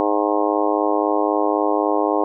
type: harmonic tone with a mistuned harmonic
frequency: 103.83 Hz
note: G#2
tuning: in tune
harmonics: 3 / 4 / 5 / 6 / 7 / 8 / 9 / 10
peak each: -22 / -23 / -24 / -25 / -25 / -26 / -27 / -27 dBFS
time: 0-2.24 s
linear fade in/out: 0 ms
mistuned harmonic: 10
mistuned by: +54 cents
effects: none